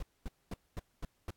brown noise bursts, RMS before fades -38 dBFS, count 6, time 0-1.306 s, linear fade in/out 2 ms, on 26 ms, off 230 ms, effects pink hiss -75 dBFS RMS until 1.36 s + AAC 64 kbps

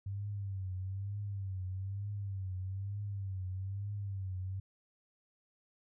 sine tone with vibrato, 97.4 Hz, G2, 11 cents flat, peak -36 dBFS, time 0.06-4.6 s, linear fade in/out 5 ms, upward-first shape triangle, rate 1.1 Hz, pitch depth 100 cents each way, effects none

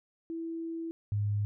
sine tone pair in turn, 329.6 / 103.28 Hz, E4 / G#2, 0 / -9 cents, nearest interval octave + minor sixth, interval 2009 cents, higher first, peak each -34 / -27 dBFS, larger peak second, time 0.3-0.91 / 1.12-1.45 s, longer first, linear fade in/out 0 ms, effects none

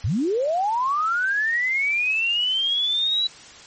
sine linear sweep, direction up, 75.8 to 3951 Hz, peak -19 dBFS, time 0.04-3.27 s, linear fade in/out 5 ms, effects white hiss -44 dBFS RMS until 3.66 s + MP3 32 kbps

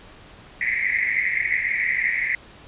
pink band-pass noise, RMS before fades -23 dBFS, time 0.61-2.35 s, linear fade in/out 2 ms, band 1900 to 2200 Hz, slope 96 dB/octave, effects pink hiss -46 dBFS RMS until 2.67 s + resampled to 8000 Hz

